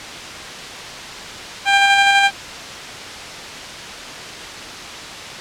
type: tone with tremolo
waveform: 15% pulse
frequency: 795 Hz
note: G5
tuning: 24 cents sharp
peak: -3 dBFS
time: 1.65-2.31 s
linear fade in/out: 50 ms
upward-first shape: square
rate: 12 Hz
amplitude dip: 25%
effects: white hiss -30 dBFS RMS until 5.4 s + low-pass 5000 Hz 12 dB/octave